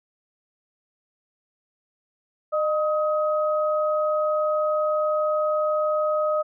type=tone pair together; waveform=sine; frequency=610.7 / 1263 Hz; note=D#5 / D#6; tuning=-32 / +26 cents; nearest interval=octave + minor second; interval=1258 cents; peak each=-21 / -26 dBFS; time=2.52-6.43 s; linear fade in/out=20 ms; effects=none